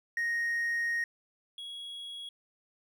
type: tone pair in turn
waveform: triangle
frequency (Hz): 1867 / 3327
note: A#6 / G#7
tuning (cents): +2 / +2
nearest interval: minor seventh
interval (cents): 1000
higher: second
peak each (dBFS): -26 / -38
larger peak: first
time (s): 0.17-1.04 / 1.58-2.29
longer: first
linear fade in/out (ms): 2
effects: tanh soft clip ceiling -22 dBFS